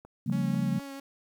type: click train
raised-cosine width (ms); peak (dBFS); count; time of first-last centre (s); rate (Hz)
1; -34; 4; 0.05-0.796; 4.02
type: chord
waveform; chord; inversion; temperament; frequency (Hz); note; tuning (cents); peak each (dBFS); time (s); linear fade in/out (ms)
sine; G half-diminished seventh; second; equal with one note detuned; 138.59 / 174.61 / 196 / 228.4; Db3 / F3 / G3 / Bb3; 0 / 0 / 0 / -35; -31; 0.26-0.79; 10
type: tone with vibrato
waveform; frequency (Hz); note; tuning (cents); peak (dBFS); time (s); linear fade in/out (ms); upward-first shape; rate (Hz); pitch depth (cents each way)
sawtooth; 276.4; C#4; -5; -35; 0.32-1; 5; triangle; 4.5; 22
effects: 10-bit